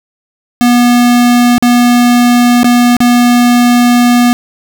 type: tone with dropouts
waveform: square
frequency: 242.5 Hz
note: B3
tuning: 31 cents flat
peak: -5 dBFS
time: 0.61-4.33 s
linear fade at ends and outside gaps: 0 ms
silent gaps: 1.581-1.625 / 2.632-2.644 / 2.967-3.004 s
effects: none

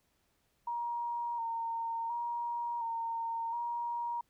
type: tone with vibrato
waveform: sine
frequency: 932.3 Hz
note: A#5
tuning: in tune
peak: -33 dBFS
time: 0.67-4.21 s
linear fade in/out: 5 ms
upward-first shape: square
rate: 0.7 Hz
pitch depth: 27 cents each way
effects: pink hiss -75 dBFS RMS until 4.29 s

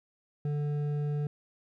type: tone with hard clipping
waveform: triangle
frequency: 146.9 Hz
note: D3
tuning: 1 cent sharp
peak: -30 dBFS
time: 0.45-1.27 s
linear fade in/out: 2 ms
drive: 11 dB
effects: none

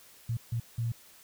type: tone bursts at uneven times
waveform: sine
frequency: 116.54 Hz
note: A#2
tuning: in tune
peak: -28 dBFS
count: 3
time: 0.29-0.37 / 0.52-0.6 / 0.78-0.92 s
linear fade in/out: 5 ms
effects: white hiss -56 dBFS RMS until 1.23 s

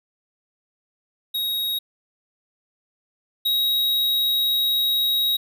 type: tone pair in turn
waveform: square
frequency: 3784 / 3808 Hz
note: A#7 / A#7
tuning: +25 / +36 cents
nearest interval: unison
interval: 11 cents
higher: second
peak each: -23 / -19 dBFS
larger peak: second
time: 1.34-1.79 / 3.45-5.37 s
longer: second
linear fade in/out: 10 ms
effects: none

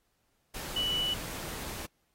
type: tone in noise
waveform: sine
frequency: 2960 Hz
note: F#7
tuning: in tune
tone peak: -28 dBFS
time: 0.76-1.14 s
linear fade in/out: 5 ms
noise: pink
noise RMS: -40 dBFS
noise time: 0.54-1.86 s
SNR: +9 dB
effects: pink hiss -75 dBFS RMS until 2.14 s + AAC 48 kbps

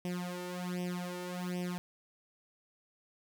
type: tone with flanger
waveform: sawtooth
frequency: 178.9 Hz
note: F3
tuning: 42 cents sharp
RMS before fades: -38 dBFS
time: 0.05-1.78 s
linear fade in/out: 0 ms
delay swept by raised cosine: 0.35 to 2.25 ms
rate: 1.3 Hz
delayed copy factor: +0.95
effects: none

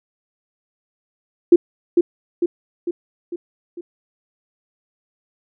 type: tone with echo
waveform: sine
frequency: 346.5 Hz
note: F4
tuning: 14 cents flat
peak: -4 dBFS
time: 1.52-1.56 s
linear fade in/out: 5 ms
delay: 450 ms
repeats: 5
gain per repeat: -5 dB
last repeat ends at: 3.81 s
effects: none

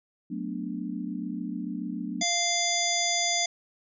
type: chord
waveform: sine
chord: B minor seventh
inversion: second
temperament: equal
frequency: 185 / 220 / 246.9 / 293.7 Hz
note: F#3 / A3 / B3 / D4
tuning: 0 / 0 / 0 / 0 cents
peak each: -36 dBFS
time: 0.3-2.23 s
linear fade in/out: 10 ms
type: harmonic tone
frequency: 694 Hz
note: F5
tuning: 11 cents flat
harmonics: 1 / 3 / 5 / 7 / 9 / 10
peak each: -31 / -31 / -31 / -31 / -31 / -31 dBFS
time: 2.21-3.46 s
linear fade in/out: 5 ms
effects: none

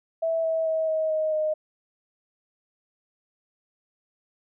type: tone with pitch steps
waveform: sine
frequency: 655 / 647.5 / 640 / 632.7 / 625.4 / 618.2 Hz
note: E5 / E5 / D#5 / D#5 / D#5 / D#5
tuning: -11 / -31 / +49 / +29 / +9 / -11 cents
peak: -22 dBFS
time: 0.22-1.54 s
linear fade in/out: 10 ms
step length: 220 ms
effects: none

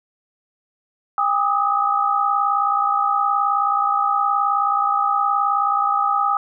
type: tone cluster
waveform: sine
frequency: 805 / 1210 / 1269 Hz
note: G5 / D#6 / D#6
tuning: +46 / -49 / +34 cents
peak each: -21 / -22 / -19 dBFS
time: 1.18-6.37 s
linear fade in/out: 2 ms
effects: none

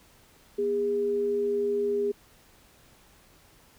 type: tone pair together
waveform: sine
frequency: 242.7 / 408.1 Hz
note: B3 / G#4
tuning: -30 / -30 cents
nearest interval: major sixth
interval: 900 cents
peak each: -36 / -24 dBFS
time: 0.58-2.12 s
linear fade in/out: 10 ms
effects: pink hiss -58 dBFS RMS until 3.78 s

